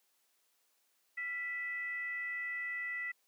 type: tone with frequency modulation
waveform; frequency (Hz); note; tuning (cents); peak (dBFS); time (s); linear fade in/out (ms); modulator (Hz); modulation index
sine; 1975.5; B6; 0; -36; 1.17-3.12; 10; 603; 0.35
effects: white hiss -75 dBFS RMS until 3.27 s + high-pass 300 Hz 12 dB/octave